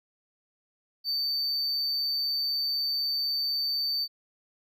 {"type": "tone", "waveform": "triangle", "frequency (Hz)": 4572, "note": "D8", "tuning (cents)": -47, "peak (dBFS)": -25, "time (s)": [1.04, 4.08], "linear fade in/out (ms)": 50, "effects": []}